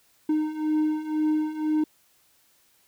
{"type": "beating tone pair", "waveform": "triangle", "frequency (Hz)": [306.5, 308.5], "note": ["D#4", "D#4"], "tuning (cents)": [-26, -15], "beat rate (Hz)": 2, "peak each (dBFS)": [-26, -22], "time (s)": [0.29, 1.84], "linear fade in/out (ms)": 5, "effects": ["white hiss -63 dBFS RMS until 2.87 s"]}